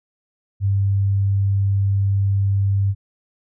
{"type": "tone", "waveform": "sine", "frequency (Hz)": 98.8, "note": "G2", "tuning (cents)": 14, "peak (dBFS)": -15, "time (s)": [0.6, 2.95], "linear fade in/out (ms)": 50, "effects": []}